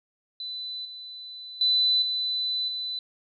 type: tone with level steps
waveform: sine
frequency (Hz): 4000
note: B7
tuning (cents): +21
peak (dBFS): -32 / -38 / -19 / -25 / -29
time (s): 0.4-2.99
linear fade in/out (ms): 2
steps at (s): 0.85 / 1.61 / 2.02 / 2.68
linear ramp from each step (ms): 2
effects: none